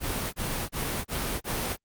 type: noise bursts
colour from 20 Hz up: pink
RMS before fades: -30 dBFS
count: 5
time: 0-1.77 s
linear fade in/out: 50 ms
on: 330 ms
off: 30 ms
effects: Opus 32 kbps